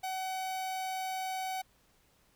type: tone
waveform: 45% pulse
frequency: 754 Hz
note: F#5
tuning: 32 cents sharp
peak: -34 dBFS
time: 0.03-1.62 s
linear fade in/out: 10 ms
effects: pink hiss -68 dBFS RMS until 2.35 s